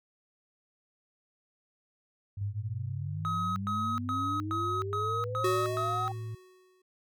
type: exponential sweep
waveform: sine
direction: up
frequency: 98 to 784 Hz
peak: -35 dBFS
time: 2.37-6.12 s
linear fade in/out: 5 ms
type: tone with pitch glide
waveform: sine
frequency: 99.6 to 110.51 Hz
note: G2 to A2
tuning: +28 to +8 cents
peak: -35 dBFS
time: 2.41-6.35 s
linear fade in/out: 5 ms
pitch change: +180 cents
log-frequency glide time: 4.91-5.37 s
type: tone bursts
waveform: triangle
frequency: 1270 Hz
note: D#6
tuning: 35 cents sharp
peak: -28 dBFS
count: 7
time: 3.25-6.08 s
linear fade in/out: 0 ms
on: 310 ms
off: 110 ms
type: tone with exponential decay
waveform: square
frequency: 370 Hz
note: F#4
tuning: in tune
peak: -26 dBFS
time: 5.44-6.82 s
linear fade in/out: 5 ms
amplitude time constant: 300 ms
effects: none